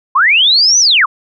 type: linear two-way sweep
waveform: sine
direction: up then down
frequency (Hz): 969 to 6130 to 969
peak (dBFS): -6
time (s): 0.15-1.06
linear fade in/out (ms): 10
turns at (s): 0.79
effects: none